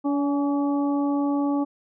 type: harmonic tone with a mistuned harmonic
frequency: 285.3 Hz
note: C#4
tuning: 50 cents sharp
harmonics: 1 / 2 / 3 / 4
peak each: -21 / -32 / -32 / -36 dBFS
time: 0.04-1.65 s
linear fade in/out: 20 ms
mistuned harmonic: 3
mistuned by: -29 cents
effects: none